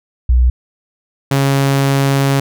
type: tone pair in turn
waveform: sine / sawtooth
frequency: 61.6 / 137.73 Hz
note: B1 / C#3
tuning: -4 / -11 cents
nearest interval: octave + major second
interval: 1393 cents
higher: second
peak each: -7 dBFS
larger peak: neither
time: 0.29-0.5 / 1.31-2.4 s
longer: second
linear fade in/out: 5 ms
effects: none